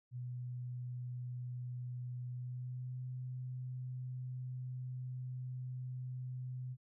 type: tone with pitch glide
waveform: sine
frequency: 123.9 to 126.94 Hz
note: B2 to B2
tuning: +6 to +48 cents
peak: -40 dBFS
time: 0.11-6.77 s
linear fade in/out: 50 ms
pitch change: +42 cents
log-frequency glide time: 2.29-3.02 s
effects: none